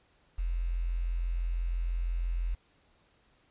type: tone with quantisation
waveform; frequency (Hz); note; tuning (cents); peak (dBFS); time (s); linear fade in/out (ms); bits
sine; 43; F1; -26; -28; 0.38-2.55; 10; 9
effects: pink hiss -67 dBFS RMS until 3.5 s + resampled to 8000 Hz